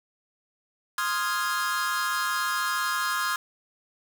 45% pulse chord, F minor seventh, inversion second, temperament equal, 1046.5 / 1244.5 / 1396.9 / 1661.2 Hz, C6 / Eb6 / F6 / Ab6, 0 / 0 / 0 / 0 cents, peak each -31 dBFS, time 0.98-3.36 s, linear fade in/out 2 ms, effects none

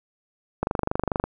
click train, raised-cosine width 1 ms, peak -9 dBFS, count 16, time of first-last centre 0.63-1.24 s, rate 24.6 Hz, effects none

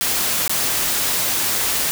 white noise with dropouts, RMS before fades -20 dBFS, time 0.01-1.91 s, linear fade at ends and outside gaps 0 ms, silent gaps 0.478-0.495 s, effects none

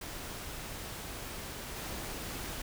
pink noise with level steps, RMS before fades -42 / -40 dBFS, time 0.01-2.62 s, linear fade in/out 5 ms, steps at 1.76 s, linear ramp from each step 2 ms, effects none

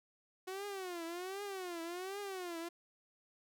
sawtooth tone with vibrato, 367.3 Hz, F#4, 13 cents flat, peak -37 dBFS, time 0.47-2.69 s, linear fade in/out 10 ms, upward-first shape triangle, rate 1.3 Hz, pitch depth 200 cents each way, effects none

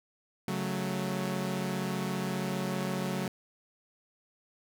sawtooth chord, F# minor, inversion second, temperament equal, 138.59 / 185 / 220 Hz, C#3 / F#3 / A3, 0 / 0 / 0 cents, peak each -33 / -29 / -33 dBFS, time 0.48-3.28 s, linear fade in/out 2 ms, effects none

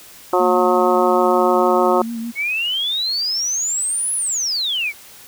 harmonic tone, 181 Hz, F#3, 38 cents flat, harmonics 2 / 3 / 4 / 5 / 6 / 7, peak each -17 / -19 / -20 / -21 / -22 / -22 dBFS, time 0.33-2.02 s, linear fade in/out 2 ms
sine tone with vibrato, 230.7 Hz, A#3, 18 cents flat, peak -23 dBFS, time 0.39-2.32 s, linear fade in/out 20 ms, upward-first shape triangle, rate 6.5 Hz, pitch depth 48 cents each way
sine exponential two-way sweep, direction up then down, 2177 to 10640 to 2177 Hz, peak -18 dBFS, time 2.35-4.93 s, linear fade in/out 50 ms, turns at 4.14 s
effects white hiss -42 dBFS RMS until 5.27 s

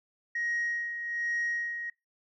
sine tone with tremolo, 1884 Hz, A#6, 18 cents sharp, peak -26 dBFS, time 0.35-1.9 s, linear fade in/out 5 ms, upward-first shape sine, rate 1.2 Hz, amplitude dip 60%, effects noise-tail reverb RT60 0.2 s tail -23 dB re dry + tanh soft clip ceiling -25 dBFS

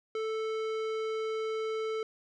sine tone with tanh clipping, 440 Hz, A4, in tune, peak -33 dBFS, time 0.15-2.03 s, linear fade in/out 2 ms, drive 17 dB, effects none

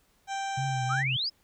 harmonic tone, 784 Hz, G5, in tune, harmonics 1 / 2 / 3 / 4 / 5 / 7 / 8 / 9 / 10, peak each -31 / -39 / -44 / -45 / -47 / -49 / -47 / -51 / -52 dBFS, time 0.27-1.04 s, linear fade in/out 50 ms
sine tone with vibrato, 130.5 Hz, C3, 4 cents flat, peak -29 dBFS, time 0.57-1.17 s, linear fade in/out 10 ms, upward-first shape triangle, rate 2.8 Hz, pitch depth 86 cents each way
sine exponential sweep, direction up, 1184 to 5274 Hz, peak -27 dBFS, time 0.89-1.3 s, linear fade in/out 20 ms
effects pink hiss -67 dBFS RMS until 1.43 s

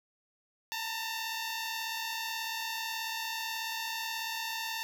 10% pulse tone pair together, 893.7 / 932 Hz, A5 / A#5, +27 / -1 cents, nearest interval minor second, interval 72 cents, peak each -27 / -32 dBFS, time 0.72-4.83 s, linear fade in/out 0 ms, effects none

